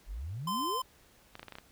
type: exponential sweep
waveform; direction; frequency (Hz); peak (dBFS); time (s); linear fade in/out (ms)
sine; up; 39.57 to 554.4; -36; 0.06-0.81; 50
type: tone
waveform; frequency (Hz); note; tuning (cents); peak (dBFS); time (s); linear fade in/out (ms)
square; 1032; C6; -24; -32; 0.47-0.82; 5
type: clicks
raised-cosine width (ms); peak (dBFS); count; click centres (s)
0.3; -28; 7; 1.354 / 1.395 / 1.43 / 1.483 / 1.523 / 1.554 / 1.585
effects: pink hiss -62 dBFS RMS until 1.71 s